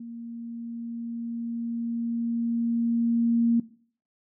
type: tone with level ramp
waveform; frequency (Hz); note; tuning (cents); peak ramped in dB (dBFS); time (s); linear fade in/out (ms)
sine; 233.1; A#3; 0; -36 to -18; 0-3.6; 5
effects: noise-tail reverb RT60 0.5 s tail -19 dB re dry